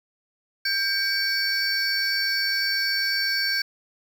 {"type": "tone cluster", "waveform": "triangle", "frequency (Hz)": [1587, 2265, 4502, 5470], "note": ["G6", "C#7", "C#8", "F8"], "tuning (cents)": [21, 37, 26, -37], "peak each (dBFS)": [-24, -30, -24, -31], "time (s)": [0.65, 3.62], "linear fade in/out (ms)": 5, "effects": ["8-bit"]}